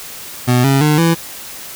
25% pulse tone with pitch steps, 124 / 136.79 / 150.91 / 166.48 Hz, B2 / C#3 / D3 / E3, +7 / -23 / +47 / +17 cents, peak -6 dBFS, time 0.47-1.15 s, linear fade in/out 20 ms, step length 170 ms, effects white hiss -31 dBFS RMS until 1.75 s

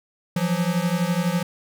square beating tone pair, 169.1 / 181.1 Hz, E3 / F#3, +44 / -37 cents, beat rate 12 Hz, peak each -24 dBFS, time 0.36-1.43 s, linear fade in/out 5 ms, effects none

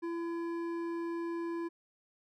sine tone with hard clipping, 337.3 Hz, E4, 40 cents sharp, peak -36 dBFS, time 0.02-1.69 s, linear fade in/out 20 ms, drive 10 dB, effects none

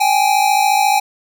square tone pair together, 784 / 838.2 Hz, G5 / G#5, 0 / +16 cents, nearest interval minor second, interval 116 cents, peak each -15 dBFS, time 0-1 s, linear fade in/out 10 ms, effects none

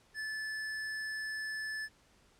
triangle tone with hard clipping, 1740 Hz, A6, 20 cents flat, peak -38 dBFS, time 0.14-1.89 s, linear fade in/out 50 ms, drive 18 dB, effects pink hiss -66 dBFS RMS until 2.39 s + low-pass 9000 Hz 12 dB/octave

